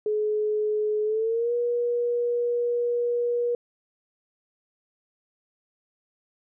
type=tone with pitch glide; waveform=sine; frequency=424.9 to 479.7 Hz; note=G#4 to A#4; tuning=+40 to +50 cents; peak=-22 dBFS; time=0.06-3.55 s; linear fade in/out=2 ms; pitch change=+210 cents; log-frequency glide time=1.04-1.53 s; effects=none